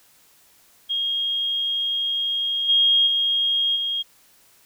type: tone with level steps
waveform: sine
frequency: 3254 Hz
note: G#7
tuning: 36 cents flat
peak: -21 / -14 / -18 / -22 dBFS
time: 0.89-4.03 s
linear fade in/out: 20 ms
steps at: 2.68 / 3.06 / 3.75 s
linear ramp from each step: 20 ms
effects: white hiss -56 dBFS RMS until 4.65 s